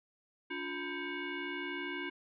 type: tone with frequency modulation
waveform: sine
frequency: 932.3 Hz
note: A#5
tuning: in tune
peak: -36 dBFS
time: 0.5-2.1 s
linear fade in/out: 10 ms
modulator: 644 Hz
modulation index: 2.7
effects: none